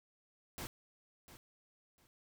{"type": "noise with echo", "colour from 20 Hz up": "pink", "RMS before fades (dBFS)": -44, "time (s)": [0.58, 0.67], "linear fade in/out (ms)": 0, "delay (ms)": 700, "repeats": 2, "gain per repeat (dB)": -13, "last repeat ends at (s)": 2.07, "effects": []}